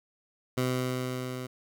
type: tone with level ramp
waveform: 15% pulse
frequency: 127.3 Hz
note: C3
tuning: 47 cents flat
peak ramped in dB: -19 to -29 dBFS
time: 0.57-1.47 s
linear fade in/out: 10 ms
effects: none